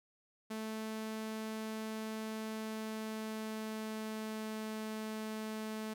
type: tone with pitch glide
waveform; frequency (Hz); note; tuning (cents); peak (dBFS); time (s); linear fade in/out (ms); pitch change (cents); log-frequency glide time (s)
sawtooth; 219 to 217.5; A3 to A3; -8 to -20; -35; 0.5-5.94; 10; -12; 2.44-4.66
effects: none